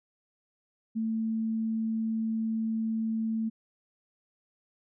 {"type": "tone", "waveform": "sine", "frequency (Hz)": 222.8, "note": "A3", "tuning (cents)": 22, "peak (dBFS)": -27, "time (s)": [0.95, 3.5], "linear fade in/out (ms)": 20, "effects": []}